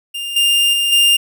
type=tone with level steps; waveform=45% pulse; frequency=2803 Hz; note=F7; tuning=6 cents sharp; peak=-22 / -11 / -14 / -9 dBFS; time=0.14-1.17 s; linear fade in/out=10 ms; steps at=0.36 / 0.73 / 0.92 s; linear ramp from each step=5 ms; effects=none